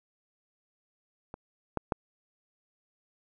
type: clicks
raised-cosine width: 1 ms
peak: -26 / -15 / -13 dBFS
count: 3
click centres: 1.341 / 1.773 / 1.922 s
effects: none